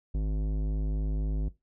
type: tone with tanh clipping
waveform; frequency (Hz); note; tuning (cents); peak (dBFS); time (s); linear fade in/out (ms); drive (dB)
sine; 51.91; G#1; 0; -28; 0.14-1.49; 10; 15
effects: noise-tail reverb RT60 0.2 s tail -17 dB re dry